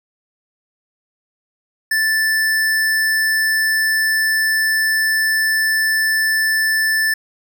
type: tone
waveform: square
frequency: 1760 Hz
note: A6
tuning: in tune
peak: -15 dBFS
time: 1.91-7.14 s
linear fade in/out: 5 ms
effects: none